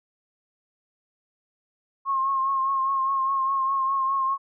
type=tone with vibrato; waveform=sine; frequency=1077 Hz; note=C6; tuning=50 cents sharp; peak=-21 dBFS; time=2.05-4.38 s; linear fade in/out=50 ms; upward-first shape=triangle; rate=4.9 Hz; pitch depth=41 cents each way; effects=none